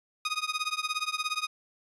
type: tone with tremolo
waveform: 15% pulse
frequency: 1244.5 Hz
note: D#6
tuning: in tune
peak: -19 dBFS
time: 0.25-1.47 s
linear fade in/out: 2 ms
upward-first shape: triangle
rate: 17 Hz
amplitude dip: 100%
effects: resampled to 24000 Hz